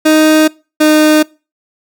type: tone pair in turn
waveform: 30% pulse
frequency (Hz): 311.1 / 307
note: D#4 / D#4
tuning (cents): 0 / -23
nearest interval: unison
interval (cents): 23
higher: first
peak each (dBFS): -3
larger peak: neither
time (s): 0.05-0.48 / 0.8-1.23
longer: neither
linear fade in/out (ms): 10
effects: noise-tail reverb RT60 0.3 s tail -23 dB re dry